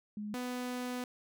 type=tone pair in turn; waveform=sine / sawtooth; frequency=209.1 / 248.7 Hz; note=G#3 / B3; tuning=+12 / +12 cents; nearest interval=minor third; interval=300 cents; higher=second; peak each=-37 / -32 dBFS; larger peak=second; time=0.17-0.34 / 0.34-1.04 s; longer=second; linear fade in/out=2 ms; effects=none